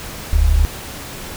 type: tone pair together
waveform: sine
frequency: 41.41 / 73.42 Hz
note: E1 / D2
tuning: +9 / 0 cents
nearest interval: minor seventh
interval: 991 cents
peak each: -12 dBFS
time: 0.33-0.65 s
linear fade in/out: 0 ms
effects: tanh soft clip ceiling -3 dBFS + pink hiss -31 dBFS RMS until 1.36 s